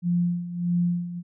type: tone with tremolo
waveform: sine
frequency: 174.61 Hz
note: F3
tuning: in tune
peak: -19 dBFS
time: 0.02-1.23 s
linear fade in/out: 50 ms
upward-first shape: sine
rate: 1.6 Hz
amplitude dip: 75%
effects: none